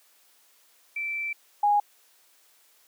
sine tone pair in turn, 2333 / 824.8 Hz, D7 / G#5, -12 / -12 cents, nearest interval octave + tritone, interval 1800 cents, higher first, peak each -28 / -18 dBFS, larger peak second, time 0.96-1.33 / 1.63-1.8 s, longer first, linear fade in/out 5 ms, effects white hiss -61 dBFS RMS until 2.87 s + high-pass 400 Hz 12 dB/octave

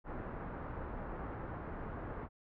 pink low-pass noise, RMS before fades -43 dBFS, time 0.04-2.29 s, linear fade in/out 50 ms, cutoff 1500 Hz, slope 24 dB/octave, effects none

